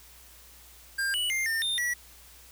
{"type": "tone with pitch steps", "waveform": "square", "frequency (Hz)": [1598, 2946, 2108, 1809, 3625, 1937], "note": ["G6", "F#7", "C7", "A6", "A#7", "B6"], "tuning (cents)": [33, -8, 12, 48, -49, -34], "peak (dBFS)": -27, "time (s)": [0.98, 1.94], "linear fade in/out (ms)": 10, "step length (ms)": 160, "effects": ["added 60 Hz sine -56 dBFS peak until 2.51 s", "white hiss -53 dBFS RMS until 2.51 s"]}